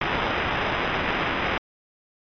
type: noise with sample-and-hold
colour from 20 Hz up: white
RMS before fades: -25 dBFS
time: 0.01-1.58 s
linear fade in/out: 5 ms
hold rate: 4410 Hz
effects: resampled to 11025 Hz